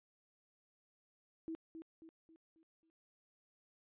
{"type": "tone with echo", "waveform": "sine", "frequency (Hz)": 324.5, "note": "E4", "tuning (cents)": -27, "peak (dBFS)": -40, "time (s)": [1.48, 1.55], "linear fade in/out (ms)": 0, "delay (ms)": 270, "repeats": 5, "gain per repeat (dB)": -7, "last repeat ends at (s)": 2.9, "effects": ["resampled to 8000 Hz"]}